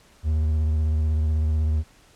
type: tone with vibrato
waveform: triangle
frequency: 77.5 Hz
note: D#2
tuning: 6 cents flat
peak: -17 dBFS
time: 0.23-1.84 s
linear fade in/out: 50 ms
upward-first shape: triangle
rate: 16 Hz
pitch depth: 45 cents each way
effects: pink hiss -55 dBFS RMS until 2.15 s + low-pass 10000 Hz 12 dB/octave